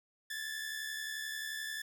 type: tone pair together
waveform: sawtooth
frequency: 1687.6 / 1759 Hz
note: G#6 / A6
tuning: +27 / -1 cents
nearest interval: minor second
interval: 72 cents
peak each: -40 / -36 dBFS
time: 0.3-1.82 s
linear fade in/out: 5 ms
effects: none